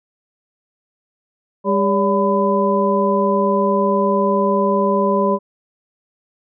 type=harmonic tone with a mistuned harmonic; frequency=200.5 Hz; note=G3; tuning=39 cents sharp; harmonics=1 / 2 / 3 / 5; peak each=-19 / -19 / -19 / -19 dBFS; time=1.64-5.39 s; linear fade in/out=50 ms; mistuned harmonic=3; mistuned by=-86 cents; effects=none